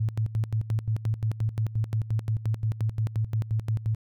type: tone with tremolo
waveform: sine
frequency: 110 Hz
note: A2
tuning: in tune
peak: -22 dBFS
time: 0-3.95 s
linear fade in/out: 10 ms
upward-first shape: square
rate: 5.7 Hz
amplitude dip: 80%
effects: none